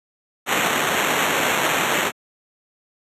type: noise with sample-and-hold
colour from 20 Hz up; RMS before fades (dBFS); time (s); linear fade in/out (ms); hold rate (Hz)
violet; -20; 0.46-2.12; 50; 4900
effects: high-pass 200 Hz 12 dB/octave + resampled to 32000 Hz